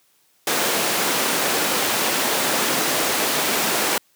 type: high-pass noise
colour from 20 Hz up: pink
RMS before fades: -21 dBFS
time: 0.47-3.98 s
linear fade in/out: 2 ms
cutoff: 310 Hz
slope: 12 dB/octave
effects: white hiss -61 dBFS RMS until 4.15 s + high-pass 100 Hz 12 dB/octave